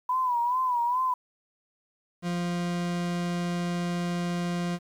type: tone with vibrato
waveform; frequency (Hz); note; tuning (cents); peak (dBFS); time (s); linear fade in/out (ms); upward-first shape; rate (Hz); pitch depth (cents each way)
sine; 987.8; B5; 0; -23; 0.09-1.14; 5; sine; 2.4; 82
type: tone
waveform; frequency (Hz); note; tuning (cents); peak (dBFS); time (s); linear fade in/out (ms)
40% pulse; 174.61; F3; 0; -26; 2.22-4.79; 50
effects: low-pass 8000 Hz 12 dB/octave + 9-bit